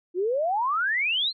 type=exponential sweep; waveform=sine; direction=up; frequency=340 to 4300 Hz; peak=-22 dBFS; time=0.14-1.33 s; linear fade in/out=50 ms; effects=none